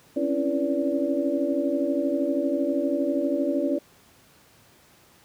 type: tone cluster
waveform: sine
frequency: 268.6 / 281.2 / 334.6 / 490.2 / 577 Hz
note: C4 / C#4 / E4 / B4 / D5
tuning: +46 / +25 / +26 / -13 / -31 cents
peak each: -29 / -27 / -28 / -34 / -27 dBFS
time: 0.16-3.79 s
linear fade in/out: 10 ms
effects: pink hiss -56 dBFS RMS until 5.24 s + high-pass 80 Hz 12 dB/octave